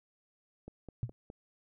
click train, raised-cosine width 2 ms, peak -32 dBFS, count 4, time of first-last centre 0.68-1.301 s, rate 4.83 Hz
sine tone with exponential decay, 118.7 Hz, A#2, 32 cents sharp, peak -26 dBFS, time 1.03-1.12 s, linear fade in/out 0 ms, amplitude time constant 18 ms
effects none

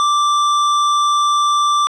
sine tone with hard clipping, 1174.7 Hz, D6, in tune, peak -14 dBFS, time 0-1.87 s, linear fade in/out 0 ms, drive 15 dB, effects low-pass 7000 Hz 12 dB/octave

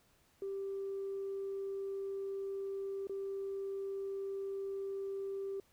sine tone with dropouts, 392 Hz, G4, in tune, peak -36 dBFS, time 0.42-5.6 s, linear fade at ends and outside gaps 2 ms, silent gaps 3.071-3.095 s, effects tanh soft clip ceiling -33 dBFS + pink hiss -70 dBFS RMS until 5.72 s

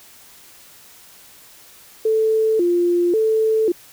sine tone with vibrato, 392 Hz, G4, in tune, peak -14 dBFS, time 2.05-3.72 s, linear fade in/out 5 ms, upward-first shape square, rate 0.92 Hz, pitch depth 200 cents each way, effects white hiss -46 dBFS RMS until 3.92 s

